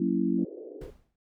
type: chord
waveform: sine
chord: F# dominant seventh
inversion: none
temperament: just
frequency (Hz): 185 / 231.2 / 277.5 / 333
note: F#3 / A#3 / C#4 / E4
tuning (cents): 0 / -14 / +2 / +18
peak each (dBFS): -29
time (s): 0-0.45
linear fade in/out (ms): 5
type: band-pass noise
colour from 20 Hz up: pink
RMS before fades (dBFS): -43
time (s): 0.37-0.91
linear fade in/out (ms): 20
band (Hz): 320 to 520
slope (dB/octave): 48
type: noise with exponential decay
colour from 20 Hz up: brown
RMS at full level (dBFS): -40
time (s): 0.81-1.16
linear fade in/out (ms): 5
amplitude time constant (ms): 76
effects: none